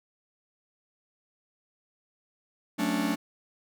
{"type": "chord", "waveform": "45% pulse", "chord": "D major seventh", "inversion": "first", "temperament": "just", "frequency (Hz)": [183.54, 220.2, 275.3, 293.7], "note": ["F#3", "A3", "C#4", "D4"], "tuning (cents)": [-14, 2, -12, 0], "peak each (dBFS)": [-34, -31, -32, -30], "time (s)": [2.78, 3.16], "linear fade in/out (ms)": 20, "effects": []}